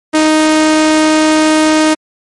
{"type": "tone", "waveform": "sawtooth", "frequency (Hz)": 311.1, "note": "D#4", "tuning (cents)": 0, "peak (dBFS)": -3, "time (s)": [0.13, 1.95], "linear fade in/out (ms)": 20, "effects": ["MP3 48 kbps"]}